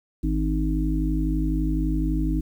harmonic tone, 51.91 Hz, G#1, in tune, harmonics 1 / 3 / 5 / 6, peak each -23 / -29 / -29 / -27 dBFS, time 0.23-2.41 s, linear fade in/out 10 ms, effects 9-bit

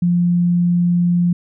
sine tone, 174.8 Hz, F3, 2 cents sharp, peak -12 dBFS, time 0.02-1.33 s, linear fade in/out 5 ms, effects none

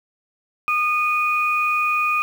sine tone pair together, 1225.1 / 2470 Hz, D#6 / D#7, -27 / -13 cents, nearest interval octave, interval 1214 cents, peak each -20 dBFS, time 0.68-2.22 s, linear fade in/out 0 ms, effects 7-bit

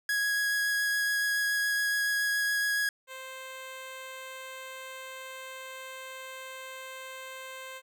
45% pulse tone with vibrato, 1661.2 Hz, G#6, in tune, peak -26 dBFS, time 0.09-2.89 s, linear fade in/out 2 ms, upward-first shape triangle, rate 7.1 Hz, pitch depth 9 cents each way
10% pulse tone, 523.3 Hz, C5, in tune, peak -32 dBFS, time 3.07-7.82 s, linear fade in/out 50 ms
effects none

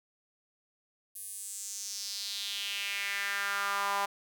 sawtooth tone with high-pass filter sweep, 200 Hz, G3, 35 cents sharp, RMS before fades -35 dBFS, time 1.15-4.06 s, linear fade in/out 10 ms, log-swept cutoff 11000 to 900 Hz, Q 3.1, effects none

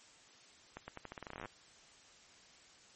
accelerating click train, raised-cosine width 0.5 ms, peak -29 dBFS, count 18, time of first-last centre 0.77-1.457 s, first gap 110 ms, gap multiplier 0.85, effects white hiss -61 dBFS RMS until 2.95 s + MP3 32 kbps

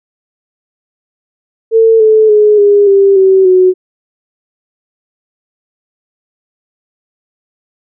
sine tone with pitch steps, 450 / 435.4 / 421.3 / 407.7 / 394.5 / 381.7 / 369.3 Hz, A4 / A4 / G#4 / G#4 / G4 / G4 / F#4, +39 / -18 / +25 / -32 / +11 / -46 / -3 cents, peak -3 dBFS, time 1.71-3.74 s, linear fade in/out 50 ms, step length 290 ms, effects none

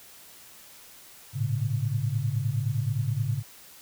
sine tone cluster, 106.5 / 116.1 / 140 Hz, G#2 / A#2 / C#3, +44 / -7 / +18 cents, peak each -29 dBFS, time 1.33-3.43 s, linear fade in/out 50 ms, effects white hiss -50 dBFS RMS until 3.81 s

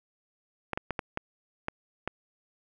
clicks, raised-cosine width 0.5 ms, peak -15 dBFS, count 7, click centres 0.733 / 0.775 / 0.907 / 0.992 / 1.174 / 1.684 / 2.076 s, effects none

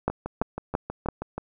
two click trains, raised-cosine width 1 ms, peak -17 / -9 dBFS, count 9 / 4, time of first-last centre 0.1-1.38 / 0.08-1.087 s, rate 6.25 / 2.98 Hz, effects none

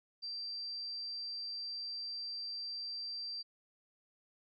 sine tone, 4699 Hz, D8, in tune, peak -39 dBFS, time 0.22-3.43 s, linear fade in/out 20 ms, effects none

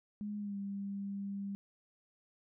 sine tone with pitch glide, 207.7 to 198.89 Hz, G#3 to G3, 0 to +25 cents, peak -37 dBFS, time 0.21-1.55 s, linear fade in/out 0 ms, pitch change -75 cents, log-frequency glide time 0.38-0.57 s, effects none

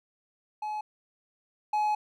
triangle tone pair in turn, 850 / 845.8 Hz, G#5 / G#5, +40 / +31 cents, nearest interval unison, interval 9 cents, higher first, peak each -29 / -22 dBFS, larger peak second, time 0.62-0.81 / 1.73-1.95 s, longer second, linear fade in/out 5 ms, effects none

